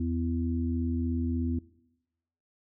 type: harmonic tone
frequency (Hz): 83.3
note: E2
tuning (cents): +19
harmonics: 1 / 3 / 4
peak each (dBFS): -30 / -30 / -38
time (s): 0-1.59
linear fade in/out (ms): 5
effects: noise-tail reverb RT60 0.9 s tail -20 dB re dry